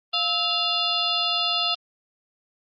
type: harmonic tone with a mistuned harmonic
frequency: 698.5 Hz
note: F5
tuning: in tune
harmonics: 1 / 2 / 4 / 5 / 6 / 7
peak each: -31 / -30 / -27 / -26 / -28 / -31 dBFS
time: 0.13-1.75 s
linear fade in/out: 10 ms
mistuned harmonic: 2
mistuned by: -130 cents
effects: Opus 24 kbps